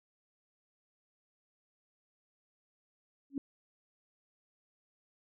sine tone with exponential growth, 277.2 Hz, C#4, in tune, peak -28 dBFS, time 3.3-3.38 s, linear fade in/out 2 ms, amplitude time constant 16 ms, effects none

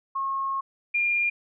sine tone pair in turn, 1085 / 2406 Hz, C#6 / D7, -37 / +41 cents, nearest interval octave + major second, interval 1378 cents, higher second, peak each -25 / -21 dBFS, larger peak second, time 0.15-0.61 / 0.94-1.3 s, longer first, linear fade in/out 10 ms, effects none

